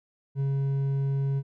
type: tone with hard clipping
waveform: triangle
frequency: 137.6 Hz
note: C#3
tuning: 12 cents flat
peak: -25 dBFS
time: 0.35-1.43 s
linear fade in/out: 50 ms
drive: 7 dB
effects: none